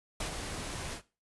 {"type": "noise with ADSR envelope", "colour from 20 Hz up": "pink", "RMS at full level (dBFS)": -34, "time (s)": [0.2, 1.02], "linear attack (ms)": 4, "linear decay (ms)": 100, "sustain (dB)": -5, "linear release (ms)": 88, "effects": ["noise-tail reverb RT60 0.3 s tail -17 dB re dry", "resampled to 24000 Hz"]}